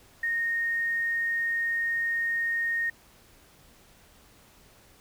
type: tone with quantisation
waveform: sine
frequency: 1852 Hz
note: A#6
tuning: 12 cents flat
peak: -25 dBFS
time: 0.23-2.9 s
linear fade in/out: 5 ms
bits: 9
effects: pink hiss -57 dBFS RMS until 5 s